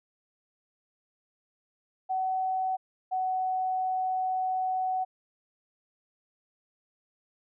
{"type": "tone pair in turn", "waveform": "sine", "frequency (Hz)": [753, 747.4], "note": ["F#5", "F#5"], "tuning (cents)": [30, 17], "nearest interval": "unison", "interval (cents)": 13, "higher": "first", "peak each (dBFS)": -26, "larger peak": "neither", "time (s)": [[2.09, 2.77], [3.11, 5.05]], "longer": "second", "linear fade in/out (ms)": 20, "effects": []}